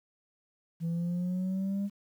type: exponential sweep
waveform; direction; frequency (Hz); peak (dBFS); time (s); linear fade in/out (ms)
sine; up; 164.81 to 202.6; -26; 0.8-1.9; 50
effects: tanh soft clip ceiling -28 dBFS + 10-bit